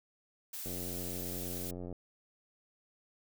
blue noise, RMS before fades -42 dBFS, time 0.53-1.71 s, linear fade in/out 5 ms
click train, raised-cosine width 2 ms, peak -30 dBFS, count 114, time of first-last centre 0.66-1.927 s, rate 89.2 Hz
effects none

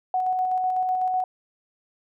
sine tone with tremolo, 741 Hz, F#5, 2 cents sharp, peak -20 dBFS, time 0.14-1.24 s, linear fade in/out 2 ms, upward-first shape square, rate 8 Hz, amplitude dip 25%, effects none

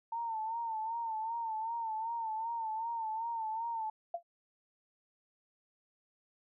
sine tone with vibrato, 902 Hz, A5, 43 cents sharp, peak -34 dBFS, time 0.12-3.9 s, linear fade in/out 5 ms, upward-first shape sine, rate 2.6 Hz, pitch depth 65 cents each way
sine tone with exponential decay, 687 Hz, F5, 29 cents flat, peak -30 dBFS, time 4.14-4.23 s, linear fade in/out 5 ms, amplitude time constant 18 ms
effects none

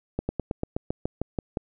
slowing click train, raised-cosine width 2 ms, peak -13 dBFS, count 11, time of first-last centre 0.19-1.572 s, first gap 100 ms, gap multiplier 1.07, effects none

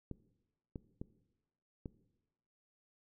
clicks, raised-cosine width 3 ms, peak -29 dBFS, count 4, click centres 0.113 / 0.758 / 1.015 / 1.858 s, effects noise-tail reverb RT60 1.0 s tail -18 dB re dry

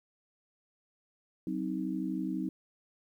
sine chord, C diminished, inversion second, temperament just, 188.37 / 261.6 / 314 Hz, Gb3 / C4 / Eb4, +31 / 0 / +16 cents, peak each -36 / -36 / -35 dBFS, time 1.47-2.49 s, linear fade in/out 2 ms, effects 11-bit

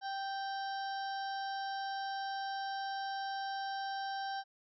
harmonic tone, 783 Hz, G5, 2 cents flat, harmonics 1 / 2 / 4 / 5 / 6 / 7, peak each -37 / -44 / -52 / -52 / -54 / -51 dBFS, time 0.01-4.44 s, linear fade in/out 50 ms, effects none

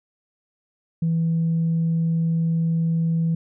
sine tone, 164.6 Hz, E3, 2 cents flat, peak -17 dBFS, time 1.02-3.35 s, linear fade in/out 5 ms, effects tanh soft clip ceiling -15 dBFS

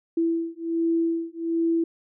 sine beating tone pair, 331.2 / 332.5 Hz, E4 / E4, +8 / +15 cents, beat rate 1.3 Hz, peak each -25 dBFS, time 0.17-1.84 s, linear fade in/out 5 ms, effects none

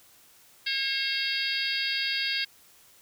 harmonic tone with a mistuned harmonic, 541 Hz, C#5, 42 cents flat, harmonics 3 / 4 / 5 / 6 / 7 / 8 / 9, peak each -34 / -34 / -34 / -34 / -34 / -34 / -34 dBFS, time 0.66-2.45 s, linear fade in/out 10 ms, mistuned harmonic 8, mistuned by +53 cents, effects white hiss -57 dBFS RMS until 3.01 s

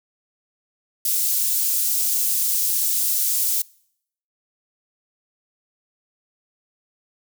white high-pass noise, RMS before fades -21 dBFS, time 1.05-3.62 s, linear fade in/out 5 ms, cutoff 6800 Hz, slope 12 dB/octave, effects noise-tail reverb RT60 0.7 s tail -25 dB re dry

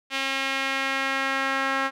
sawtooth tone with band-pass filter sweep, 270 Hz, C#4, 45 cents flat, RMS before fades -26 dBFS, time 0.1-1.91 s, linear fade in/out 50 ms, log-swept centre 2700 to 1500 Hz, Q 1.6, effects none

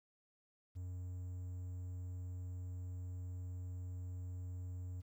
triangle tone, 90.4 Hz, F#2, 40 cents flat, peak -40 dBFS, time 0.75-5.02 s, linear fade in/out 20 ms, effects 12-bit

